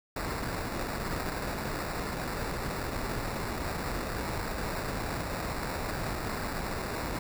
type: noise with sample-and-hold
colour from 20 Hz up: pink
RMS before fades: -34 dBFS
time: 0.16-7.19 s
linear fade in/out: 5 ms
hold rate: 3150 Hz
effects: none